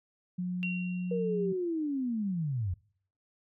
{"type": "tone", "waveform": "sine", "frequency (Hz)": 180, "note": "F#3", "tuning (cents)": -47, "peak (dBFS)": -30, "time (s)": [0.38, 1.53], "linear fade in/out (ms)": 10}
{"type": "tone with exponential decay", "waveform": "sine", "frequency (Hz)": 2749, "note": "F7", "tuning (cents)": -28, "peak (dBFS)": -31, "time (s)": [0.63, 1.46], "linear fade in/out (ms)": 0, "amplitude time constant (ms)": 180}
{"type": "linear sweep", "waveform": "sine", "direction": "down", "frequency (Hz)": [480, 82.41], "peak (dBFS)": -29, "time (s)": [1.11, 2.74], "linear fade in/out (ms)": 5}
{"effects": ["noise-tail reverb RT60 0.6 s tail -25 dB re dry"]}